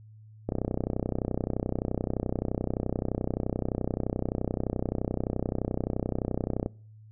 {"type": "click train", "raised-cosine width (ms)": 2, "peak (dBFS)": -15, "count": 196, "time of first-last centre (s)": [0.49, 6.661], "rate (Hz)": 31.6, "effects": ["noise-tail reverb RT60 0.5 s tail -24 dB re dry", "added 108 Hz sine -48 dBFS peak until 7.11 s"]}